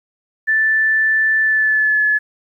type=tone with pitch glide; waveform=sine; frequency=1760 to 1712.9 Hz; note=A6 to A6; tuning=0 to -47 cents; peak=-12 dBFS; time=0.47-2.19 s; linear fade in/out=20 ms; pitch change=-47 cents; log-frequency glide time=1.41-2.03 s; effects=9-bit